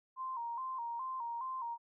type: tone with vibrato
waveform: sine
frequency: 987.8 Hz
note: B5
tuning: in tune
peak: -37 dBFS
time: 0.16-1.78 s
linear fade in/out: 50 ms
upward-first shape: square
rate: 2.4 Hz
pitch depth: 93 cents each way
effects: none